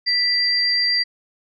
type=tone pair together; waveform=sine; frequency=1975 / 4723 Hz; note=B6 / D8; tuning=0 / +9 cents; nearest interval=octave + minor third; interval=1509 cents; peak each=-23 / -17 dBFS; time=0.06-1.04 s; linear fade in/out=20 ms; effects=none